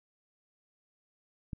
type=click; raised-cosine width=5 ms; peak=-25 dBFS; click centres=1.532 s; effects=none